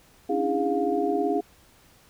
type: tone cluster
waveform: sine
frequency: 276.3 / 294.9 / 329.5 / 409.4 / 707 Hz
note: C#4 / D4 / E4 / G#4 / F5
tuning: -6 / +7 / -1 / -25 / +21 cents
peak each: -30 / -31 / -29 / -26 / -28 dBFS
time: 0.29-1.41 s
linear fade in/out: 10 ms
effects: pink hiss -57 dBFS RMS until 2.09 s